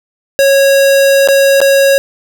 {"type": "tone with dropouts", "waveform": "square", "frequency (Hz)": 550, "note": "C#5", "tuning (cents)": -14, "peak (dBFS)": -6, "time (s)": [0.39, 1.98], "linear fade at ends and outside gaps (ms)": 0, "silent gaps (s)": [[1.275, 1.286], [1.604, 1.615]], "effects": []}